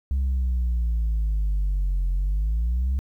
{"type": "exponential two-way sweep", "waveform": "sine", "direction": "down then up", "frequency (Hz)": [68, 44.17, 68], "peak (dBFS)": -18, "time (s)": [0.11, 2.99], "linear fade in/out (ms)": 0, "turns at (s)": 2.09, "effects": ["tanh soft clip ceiling -19 dBFS", "10-bit"]}